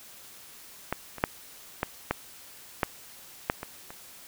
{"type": "clicks", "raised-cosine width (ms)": 0.5, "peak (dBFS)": [-12, -24, -6, -11, -10, -8, -8, -20, -26], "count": 9, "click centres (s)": [0.926, 1.183, 1.239, 1.831, 2.11, 2.832, 3.499, 3.631, 3.905], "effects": ["white hiss -49 dBFS RMS until 4.27 s"]}